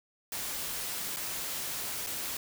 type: noise with dropouts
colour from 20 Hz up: white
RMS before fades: -36 dBFS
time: 0.32-2.37 s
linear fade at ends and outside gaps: 2 ms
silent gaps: 1.163-1.168 / 2.065-2.069 s
effects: none